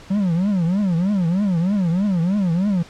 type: tone with vibrato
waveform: triangle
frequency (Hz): 185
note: F#3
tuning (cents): 0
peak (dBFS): -14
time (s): 0.1-2.83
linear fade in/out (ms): 10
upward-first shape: triangle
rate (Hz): 3.2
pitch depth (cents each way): 250
effects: pink hiss -43 dBFS RMS until 2.89 s + low-pass 6000 Hz 12 dB/octave